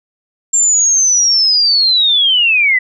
sine linear sweep, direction down, 7400 to 1957 Hz, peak -8 dBFS, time 0.53-2.79 s, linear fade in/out 10 ms, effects none

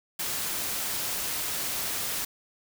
white noise, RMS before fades -31 dBFS, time 0.19-2.25 s, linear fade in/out 5 ms, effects none

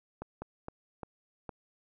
slowing click train, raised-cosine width 1 ms, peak -25 dBFS, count 5, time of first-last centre 0.22-1.492 s, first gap 200 ms, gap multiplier 1.32, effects none

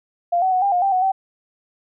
sine tone with pitch steps, 695 / 753 / 738 / 799 / 714 / 785 / 739 / 769 Hz, F5 / F#5 / F#5 / G5 / F5 / G5 / F#5 / G5, -9 / +30 / -5 / +33 / +38 / +2 / -2 / -33 cents, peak -15 dBFS, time 0.32-1.12 s, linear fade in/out 10 ms, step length 100 ms, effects none

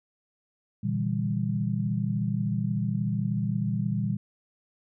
sine chord, E half-diminished seventh, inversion second, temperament just, 118.67 / 148.33 / 164.81 / 197.78 Hz, Bb2 / D3 / E3 / G3, +31 / +18 / 0 / +16 cents, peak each -29 / -33 / -32 / -29 dBFS, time 0.83-4.17 s, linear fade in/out 10 ms, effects none

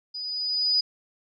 sine tone with level ramp, 4956 Hz, D#8, 8 cents flat, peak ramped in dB -32 to -18 dBFS, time 0.14-0.81 s, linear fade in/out 10 ms, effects none

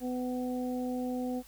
harmonic tone, 250.7 Hz, B3, 26 cents sharp, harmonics 1 / 2 / 3, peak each -32 / -38 / -42 dBFS, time 0-1.43 s, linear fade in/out 50 ms, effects added 50 Hz sine -57 dBFS peak until 1.47 s + white hiss -57 dBFS RMS until 1.47 s

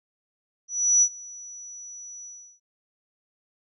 sine tone with ADSR envelope, 5900 Hz, F#8, 6 cents flat, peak -14 dBFS, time 0.68-2.6 s, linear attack 340 ms, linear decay 65 ms, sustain -24 dB, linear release 350 ms, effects none

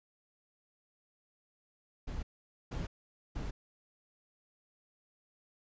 brown noise bursts, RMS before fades -38 dBFS, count 3, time 2.07-3.51 s, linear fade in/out 10 ms, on 160 ms, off 480 ms, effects resampled to 16000 Hz

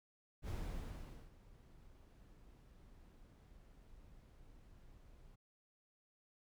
brown noise with ADSR envelope, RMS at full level -41 dBFS, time 0.42-5.36 s, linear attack 66 ms, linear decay 810 ms, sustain -20 dB, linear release 15 ms, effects none

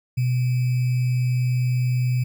sine tone with sample-and-hold, 125.2 Hz, B2, 24 cents sharp, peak -18 dBFS, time 0.17-2.24 s, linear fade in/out 10 ms, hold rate 2450 Hz, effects none

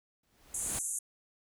pink noise with exponential growth, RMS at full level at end -37 dBFS, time 0.23-0.79 s, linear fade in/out 5 ms, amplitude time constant 120 ms
white band-pass noise, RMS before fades -36 dBFS, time 0.54-0.99 s, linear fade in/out 5 ms, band 6500 to 11000 Hz, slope 96 dB/octave
effects none

